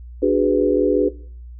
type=chord; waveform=sine; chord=G# half-diminished seventh; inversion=second; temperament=equal with one note detuned; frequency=293.7 / 370 / 415.3 / 497 Hz; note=D4 / F#4 / G#4 / B4; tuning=0 / 0 / 0 / +11 cents; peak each=-19 dBFS; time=0.22-1.09 s; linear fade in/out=10 ms; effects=noise-tail reverb RT60 0.5 s tail -19 dB re dry + added 60 Hz sine -34 dBFS peak until 1.59 s